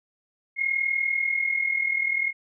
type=tone with amplitude modulation; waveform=sine; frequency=2152 Hz; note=C7; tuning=48 cents sharp; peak=-19 dBFS; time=0.56-2.33 s; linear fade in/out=50 ms; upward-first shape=sine; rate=40.4 Hz; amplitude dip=70%; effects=none

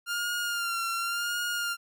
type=tone with vibrato; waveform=sawtooth; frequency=1396.9 Hz; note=F6; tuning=in tune; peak=-25 dBFS; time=0.06-1.77 s; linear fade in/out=50 ms; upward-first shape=sine; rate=0.91 Hz; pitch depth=42 cents each way; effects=none

